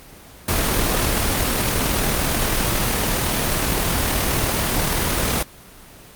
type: noise with amplitude modulation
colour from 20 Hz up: pink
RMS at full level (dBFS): -18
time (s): 0.48-5.43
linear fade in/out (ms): 5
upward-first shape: sine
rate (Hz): 39.2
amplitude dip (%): 30
effects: pink hiss -43 dBFS RMS until 6.15 s + Opus 24 kbps